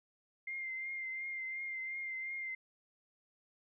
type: tone with vibrato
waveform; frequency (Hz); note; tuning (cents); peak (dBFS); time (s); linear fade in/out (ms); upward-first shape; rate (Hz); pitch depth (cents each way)
sine; 2100; C7; +6; -38; 0.47-2.55; 5; triangle; 2.8; 33
effects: none